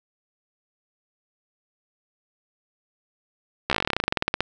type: slowing click train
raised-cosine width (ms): 0.3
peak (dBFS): -5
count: 22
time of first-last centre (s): 3.7-4.406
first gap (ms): 14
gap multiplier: 1.08
effects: none